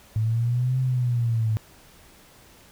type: linear two-way sweep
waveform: sine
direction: up then down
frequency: 108 to 130.6 to 108 Hz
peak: -20 dBFS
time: 0.16-1.57 s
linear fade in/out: 0 ms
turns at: 0.79 s
effects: pink hiss -52 dBFS RMS until 2.71 s